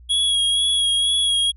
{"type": "tone with vibrato", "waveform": "square", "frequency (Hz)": 3322, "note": "G#7", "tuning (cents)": 0, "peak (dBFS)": -17, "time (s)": [0.09, 1.52], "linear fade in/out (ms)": 20, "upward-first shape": "sine", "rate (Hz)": 2.1, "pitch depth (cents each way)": 25, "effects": ["added 60 Hz sine -42 dBFS peak until 1.56 s", "resampled to 32000 Hz"]}